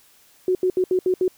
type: tone bursts at uneven times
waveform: sine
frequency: 368.7 Hz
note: F#4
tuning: 6 cents flat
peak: -16 dBFS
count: 6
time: 0.48-0.55 / 0.63-0.7 / 0.77-0.84 / 0.91-0.99 / 1.06-1.14 / 1.21-1.28 s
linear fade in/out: 2 ms
effects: white hiss -55 dBFS RMS until 1.37 s